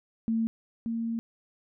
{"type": "tone pair in turn", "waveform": "sine", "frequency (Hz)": [225.8, 229.2], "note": ["A3", "A#3"], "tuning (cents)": [45, -29], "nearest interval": "unison", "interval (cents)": 26, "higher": "second", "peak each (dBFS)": [-24, -28], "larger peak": "first", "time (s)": [[0.28, 0.47], [0.86, 1.19]], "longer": "second", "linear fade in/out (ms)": 0, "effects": []}